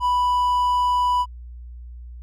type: tone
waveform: triangle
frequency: 987.8 Hz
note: B5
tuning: in tune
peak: -15 dBFS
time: 0-1.26 s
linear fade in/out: 50 ms
effects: added 60 Hz sine -35 dBFS peak until 2.22 s